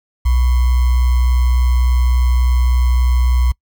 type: tone with sample-and-hold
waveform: sine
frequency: 61.74 Hz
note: B1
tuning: in tune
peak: -10 dBFS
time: 0.25-3.52 s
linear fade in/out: 10 ms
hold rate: 1050 Hz
effects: noise-tail reverb RT60 0.1 s tail -25 dB re dry